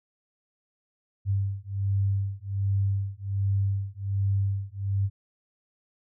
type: beating tone pair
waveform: sine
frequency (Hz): 98 / 99.3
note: G2 / G2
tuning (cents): 0 / +23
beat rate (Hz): 1.3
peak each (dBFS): -27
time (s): 1.25-5.1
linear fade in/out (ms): 50
effects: none